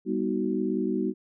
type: tone cluster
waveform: sine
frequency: 198.8 / 244.8 / 315.5 / 373.7 Hz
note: G3 / B3 / D#4 / F#4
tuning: +25 / -15 / +24 / +17 cents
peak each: -30 dBFS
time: 0.05-1.14 s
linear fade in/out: 50 ms
effects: none

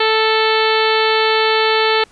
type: harmonic tone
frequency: 440 Hz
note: A4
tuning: in tune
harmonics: 1 / 2 / 3 / 4 / 5 / 6 / 7 / 8 / 9 / 10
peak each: -16 / -19 / -21 / -22 / -23 / -24 / -24 / -25 / -26 / -26 dBFS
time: 0-2.04 s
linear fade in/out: 5 ms
effects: pink hiss -50 dBFS RMS until 2.11 s + resampled to 22050 Hz

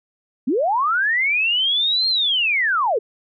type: linear two-way sweep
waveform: sine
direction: up then down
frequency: 217.1 to 4242 to 386.2 Hz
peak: -16 dBFS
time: 0.47-2.99 s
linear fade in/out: 10 ms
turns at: 2.08 s
effects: none

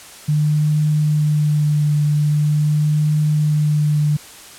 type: tone with vibrato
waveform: sine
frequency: 150 Hz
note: D3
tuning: 37 cents sharp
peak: -13 dBFS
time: 0.28-4.17 s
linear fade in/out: 10 ms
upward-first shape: triangle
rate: 0.43 Hz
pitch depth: 21 cents each way
effects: white hiss -39 dBFS RMS until 4.58 s + low-pass 11000 Hz 12 dB/octave

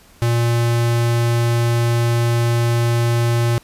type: tone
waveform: square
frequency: 117.9 Hz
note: A#2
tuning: 20 cents sharp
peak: -15 dBFS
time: 0.22-3.58 s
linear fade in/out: 0 ms
effects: pink hiss -49 dBFS RMS until 3.63 s + resampled to 32000 Hz

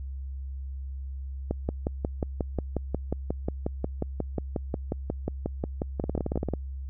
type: two click trains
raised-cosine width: 2 ms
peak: -14 / -15 dBFS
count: 29 / 9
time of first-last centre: 1.51-6.537 / 6.04-6.487 s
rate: 5.57 / 17.9 Hz
effects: added 67 Hz sine -33 dBFS peak until 6.89 s

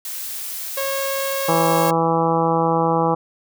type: noise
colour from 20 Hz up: blue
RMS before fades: -29 dBFS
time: 0.05-1.9 s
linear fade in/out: 2 ms
type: tone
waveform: sawtooth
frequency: 546 Hz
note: C#5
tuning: 26 cents flat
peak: -18 dBFS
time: 0.77-1.91 s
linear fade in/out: 5 ms
type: harmonic tone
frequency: 164.81 Hz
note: E3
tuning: in tune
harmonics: 1 / 2 / 3 / 4 / 5 / 6 / 7 / 8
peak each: -23 / -24 / -21 / -28 / -21 / -25 / -25 / -33 dBFS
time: 1.48-3.15 s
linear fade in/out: 10 ms
effects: none

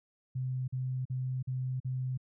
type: tone bursts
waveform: sine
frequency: 128.8 Hz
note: C3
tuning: 27 cents flat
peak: -31 dBFS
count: 5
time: 0.35-2.176 s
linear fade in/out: 10 ms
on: 330 ms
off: 44 ms
effects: none

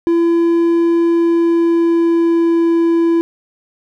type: tone with pitch glide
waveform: triangle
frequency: 337.4 to 334.7 Hz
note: E4 to E4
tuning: +40 to +26 cents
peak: -8 dBFS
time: 0.07-3.21 s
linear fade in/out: 0 ms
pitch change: -14 cents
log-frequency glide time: 1.05-2.71 s
effects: none

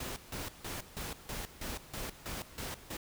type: noise with tremolo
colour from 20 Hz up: pink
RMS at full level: -40 dBFS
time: 0-2.97 s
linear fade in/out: 5 ms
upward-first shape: square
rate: 3.1 Hz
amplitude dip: 80%
effects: none

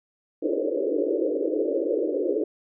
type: band-pass noise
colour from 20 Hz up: white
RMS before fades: -25 dBFS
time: 0.42-2.44 s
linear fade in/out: 5 ms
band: 290 to 560 Hz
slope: 96 dB/octave
effects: none

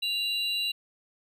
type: tone pair together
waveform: triangle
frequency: 2794 / 3951 Hz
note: F7 / B7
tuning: 0 / 0 cents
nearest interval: tritone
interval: 600 cents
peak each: -28 dBFS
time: 0.02-0.72 s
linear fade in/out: 10 ms
effects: none

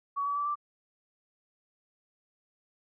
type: tone with pitch steps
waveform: sine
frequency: 1128 / 1143.1 / 1158.4 / 1173.9 Hz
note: C#6 / D6 / D6 / D6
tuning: +30 / -47 / -24 / -1 cents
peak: -28 dBFS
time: 0.16-0.556 s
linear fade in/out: 20 ms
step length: 99 ms
effects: none

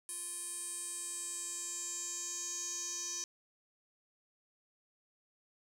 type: tone with band-pass filter sweep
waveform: square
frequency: 349.2 Hz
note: F4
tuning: in tune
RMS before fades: -41 dBFS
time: 0.09-3.24 s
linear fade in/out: 0 ms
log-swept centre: 9500 to 6100 Hz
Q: 7.5
effects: none

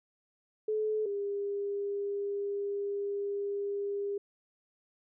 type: tone pair in turn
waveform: sine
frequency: 430 / 403.1 Hz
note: A4 / G4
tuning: -40 / +48 cents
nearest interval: minor second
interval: 112 cents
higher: first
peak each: -28 / -31 dBFS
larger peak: first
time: 0.68-1.06 / 1.06-4.18 s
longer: second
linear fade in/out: 5 ms
effects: none

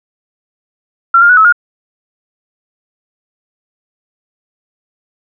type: tone with pitch steps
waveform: sine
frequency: 1365 / 1405 / 1473 / 1296 / 1424 Hz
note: F6 / F6 / F#6 / E6 / F6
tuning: -40 / +10 / -8 / -30 / +33 cents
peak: -3 dBFS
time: 1.14-1.525 s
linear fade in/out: 5 ms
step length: 77 ms
effects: none

